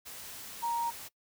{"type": "tone in noise", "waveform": "sine", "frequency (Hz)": 936, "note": "A#5", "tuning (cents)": 7, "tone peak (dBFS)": -29, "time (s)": [0.62, 0.91], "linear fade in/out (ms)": 20, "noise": "white", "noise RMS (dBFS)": -45, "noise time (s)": [0.05, 1.09], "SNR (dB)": 13, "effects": ["noise-tail reverb RT60 0.1 s tail -21 dB re dry"]}